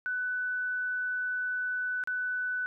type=tone with dropouts; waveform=sine; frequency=1495 Hz; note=F#6; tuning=17 cents sharp; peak=-29 dBFS; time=0.06-2.66 s; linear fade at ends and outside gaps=0 ms; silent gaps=2.038-2.074 s; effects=none